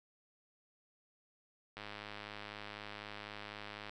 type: click train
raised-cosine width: 0.3 ms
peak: -29 dBFS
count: 222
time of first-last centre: 1.77-3.895 s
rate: 104 Hz
effects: none